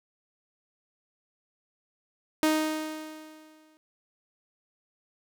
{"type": "tone with exponential decay", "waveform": "sawtooth", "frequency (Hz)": 311.1, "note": "D#4", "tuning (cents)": 0, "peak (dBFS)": -16, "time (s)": [2.43, 3.77], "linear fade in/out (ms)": 0, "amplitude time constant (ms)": 290, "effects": []}